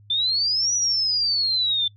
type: exponential two-way sweep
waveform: sine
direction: up then down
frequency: 3520 to 5920 to 3520 Hz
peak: -19 dBFS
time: 0.1-1.88 s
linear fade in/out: 5 ms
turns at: 0.74 s
effects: noise-tail reverb RT60 0.1 s tail -21 dB re dry + added 103 Hz sine -48 dBFS peak until 1.96 s